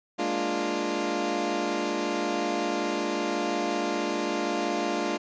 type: chord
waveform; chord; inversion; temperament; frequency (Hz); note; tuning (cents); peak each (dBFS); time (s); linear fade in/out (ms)
20% pulse; Bb dominant seventh; third; equal; 207.7 / 233.1 / 293.7 / 349.2; Ab3 / Bb3 / D4 / F4; 0 / 0 / 0 / 0; -29 / -30 / -26 / -25; 0.18-5.18; 20
effects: resampled to 16000 Hz